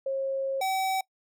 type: tone pair in turn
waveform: sine / square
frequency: 540 / 763.7 Hz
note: C#5 / G5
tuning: -45 / -45 cents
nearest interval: tritone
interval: 600 cents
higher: second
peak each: -26 / -26 dBFS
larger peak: neither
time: 0.06-0.61 / 0.61-1.01 s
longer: first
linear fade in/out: 5 ms
effects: noise-tail reverb RT60 0.1 s tail -23 dB re dry